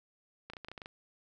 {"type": "clicks", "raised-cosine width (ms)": 0.3, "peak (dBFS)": -28, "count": 9, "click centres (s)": [0.5, 0.535, 0.568, 0.647, 0.685, 0.716, 0.778, 0.818, 0.859], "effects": []}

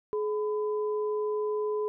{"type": "tone pair together", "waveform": "sine", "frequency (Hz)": [423.6, 1005], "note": ["G#4", "B5"], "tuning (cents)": [34, 30], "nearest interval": "octave + minor third", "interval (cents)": 1496, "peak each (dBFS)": [-27, -38], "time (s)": [0.13, 1.88], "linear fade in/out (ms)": 0, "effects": []}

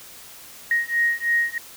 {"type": "beating tone pair", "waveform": "sine", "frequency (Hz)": [1873, 1876.1], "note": ["A#6", "A#6"], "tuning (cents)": [8, 11], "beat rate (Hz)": 3.1, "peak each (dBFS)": -22, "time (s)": [0.71, 1.58], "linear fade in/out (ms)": 2, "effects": ["white hiss -43 dBFS RMS until 1.76 s"]}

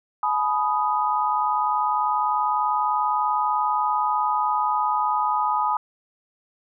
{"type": "chord", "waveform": "sine", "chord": "G# minor", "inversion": "none", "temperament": "equal with one note detuned", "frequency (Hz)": [847.6, 987.8, 1244.5], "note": ["G#5", "B5", "D#6"], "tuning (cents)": [35, 0, 0], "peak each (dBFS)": -24, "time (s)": [0.23, 5.77], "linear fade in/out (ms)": 2, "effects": []}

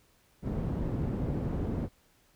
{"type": "low-pass noise", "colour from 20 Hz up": "white", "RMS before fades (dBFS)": -32, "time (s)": [0.42, 1.89], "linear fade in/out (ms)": 50, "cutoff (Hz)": 230, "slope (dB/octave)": 12, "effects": ["pink hiss -66 dBFS RMS until 2.35 s"]}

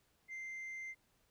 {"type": "tone", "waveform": "sine", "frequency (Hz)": 2086, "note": "C7", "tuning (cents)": -6, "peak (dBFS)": -40, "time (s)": [0.28, 0.95], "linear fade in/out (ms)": 50, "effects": ["tanh soft clip ceiling -42 dBFS", "pink hiss -75 dBFS RMS until 1.3 s"]}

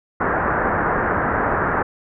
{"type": "low-pass noise", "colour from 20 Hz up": "white", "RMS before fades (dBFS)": -20, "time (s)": [0.2, 1.83], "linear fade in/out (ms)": 10, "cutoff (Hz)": 1700, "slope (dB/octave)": 48, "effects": []}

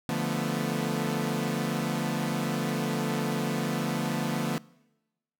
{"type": "chord", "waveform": "sawtooth", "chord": "B half-diminished seventh", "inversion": "first", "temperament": "equal with one note detuned", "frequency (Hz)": [146.83, 173.91, 220, 246.9], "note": ["D3", "F3", "A3", "B3"], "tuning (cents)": [0, -7, 0, 0], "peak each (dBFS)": -29, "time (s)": [0.09, 4.58], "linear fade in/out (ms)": 0, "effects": ["noise-tail reverb RT60 1.0 s tail -23 dB re dry"]}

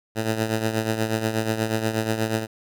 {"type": "tone with tremolo", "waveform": "10% pulse", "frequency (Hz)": 110.9, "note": "A2", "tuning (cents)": 14, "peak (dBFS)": -11, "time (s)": [0.15, 2.47], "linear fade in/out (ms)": 50, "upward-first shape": "triangle", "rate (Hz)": 8.3, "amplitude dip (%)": 70, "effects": []}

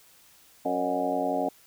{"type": "harmonic tone with a mistuned harmonic", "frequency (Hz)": 91.2, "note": "F#2", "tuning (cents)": -24, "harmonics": [2, 3, 4, 5, 6, 7, 8, 9], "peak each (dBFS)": [-42, -31, -39, -34, -36, -30, -30, -36], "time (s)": [0.65, 1.49], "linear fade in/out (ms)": 5, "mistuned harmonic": 7, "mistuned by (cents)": -65, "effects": ["white hiss -57 dBFS RMS until 1.66 s"]}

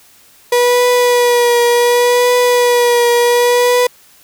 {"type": "tone with vibrato", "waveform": "35% pulse", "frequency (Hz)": 485.1, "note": "B4", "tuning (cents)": -31, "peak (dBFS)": -7, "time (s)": [0.52, 3.87], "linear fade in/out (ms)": 5, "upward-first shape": "triangle", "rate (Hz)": 0.68, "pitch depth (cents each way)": 30, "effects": ["white hiss -46 dBFS RMS until 4.23 s"]}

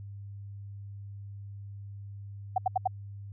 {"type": "tone bursts", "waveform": "sine", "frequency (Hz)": 750, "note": "F#5", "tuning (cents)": 23, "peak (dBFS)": -22, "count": 4, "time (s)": [2.56, 2.875], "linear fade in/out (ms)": 5, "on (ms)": 21, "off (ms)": 77, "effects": ["added 100 Hz sine -40 dBFS peak until 3.32 s"]}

